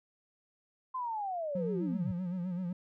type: linear sweep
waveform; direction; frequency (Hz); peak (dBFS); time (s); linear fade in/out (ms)
sine; down; 1046.5 to 90.5; -33; 0.94-2.12; 10
type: tone with vibrato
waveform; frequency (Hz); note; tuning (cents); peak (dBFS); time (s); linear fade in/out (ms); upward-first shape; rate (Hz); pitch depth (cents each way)
triangle; 180; F#3; -47; -31; 1.55-2.73; 5; sine; 7.8; 78
effects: none